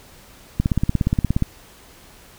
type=click train; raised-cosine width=5 ms; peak=-5 dBFS; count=15; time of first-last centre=0.6-1.424 s; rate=17 Hz; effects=pink hiss -47 dBFS RMS until 2.38 s